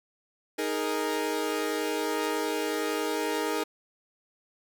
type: chord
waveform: sawtooth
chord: D# suspended fourth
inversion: none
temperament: equal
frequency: 311.1 / 415.3 / 466.2 Hz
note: D#4 / G#4 / A#4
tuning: 0 / 0 / 0 cents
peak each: -28 dBFS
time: 0.58-3.64 s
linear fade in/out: 10 ms
effects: none